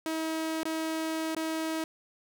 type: tone with dropouts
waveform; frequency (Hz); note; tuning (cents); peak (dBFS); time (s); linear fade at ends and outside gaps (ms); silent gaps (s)
sawtooth; 320; D#4; +49; -26; 0.06-1.84; 1; 0.632-0.654 / 1.349-1.365
effects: none